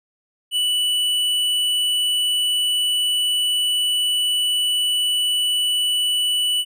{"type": "tone with hard clipping", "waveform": "sine", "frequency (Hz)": 2964, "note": "F#7", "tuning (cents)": 2, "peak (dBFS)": -19, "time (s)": [0.51, 6.65], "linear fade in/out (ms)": 50, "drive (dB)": 9, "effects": []}